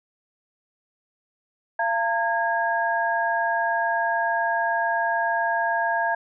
sine tone cluster, 683 / 910 / 1639 Hz, F5 / A#5 / G#6, -39 / -42 / -23 cents, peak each -25 dBFS, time 1.79-6.15 s, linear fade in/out 5 ms, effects none

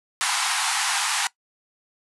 pink band-pass noise, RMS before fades -24 dBFS, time 0.21-1.27 s, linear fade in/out 0 ms, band 760 to 11000 Hz, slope 96 dB/octave, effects noise-tail reverb RT60 0.1 s tail -19 dB re dry

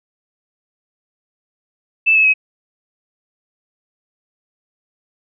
sine tone with pitch steps, 2637 / 2593 / 2550 Hz, E7 / E7 / D#7, 0 / -29 / +42 cents, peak -9 dBFS, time 2.06-2.339 s, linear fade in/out 20 ms, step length 93 ms, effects none

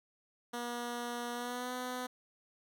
10% pulse tone with pitch glide, 240 to 251.1 Hz, B3 to B3, -49 to +29 cents, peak -29 dBFS, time 0.53-2.07 s, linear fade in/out 10 ms, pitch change +78 cents, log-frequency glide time 1.33-1.73 s, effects none

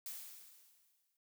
blue noise with exponential decay, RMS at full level -44 dBFS, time 0.06-1.17 s, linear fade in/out 2 ms, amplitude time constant 240 ms, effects none

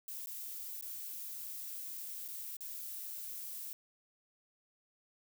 violet noise with dropouts, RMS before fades -44 dBFS, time 0.08-3.73 s, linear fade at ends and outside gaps 1 ms, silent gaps 0.26-0.27 / 0.811-0.824 / 2.28-2.285 / 2.568-2.607 s, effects none

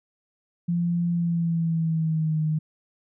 sine tone with pitch glide, 172.3 to 155.29 Hz, F3 to D#3, -23 to -3 cents, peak -21 dBFS, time 0.68-2.59 s, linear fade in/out 10 ms, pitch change -180 cents, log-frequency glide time 1.11-2.42 s, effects none

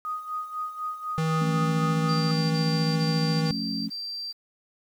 sine tone with tremolo, 1244.5 Hz, D#6, in tune, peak -27 dBFS, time 0.05-2.31 s, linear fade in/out 0 ms, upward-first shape sine, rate 4 Hz, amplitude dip 70%
square tone, 160.3 Hz, E3, 48 cents flat, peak -24 dBFS, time 1.18-3.51 s, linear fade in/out 0 ms
sine chord, F augmented, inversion none, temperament just, 174.61 / 218.3 / 272.8 Hz, F3 / A3 / C#4, 0 / -13 / -28 cents, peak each -35 / -31 / -33 dBFS, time 1.4-3.9 s, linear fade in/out 20 ms
sine tone bursts, 4699 Hz, D8, in tune, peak -31 dBFS, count 5, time 2.08-4.33 s, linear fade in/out 20 ms, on 430 ms, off 25 ms
effects low-pass 8000 Hz 12 dB/octave + 9-bit

